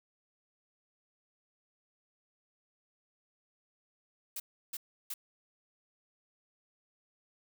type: noise bursts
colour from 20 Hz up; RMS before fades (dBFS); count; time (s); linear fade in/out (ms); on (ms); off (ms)
blue; -39; 3; 4.36-5.14; 5; 40; 330
effects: none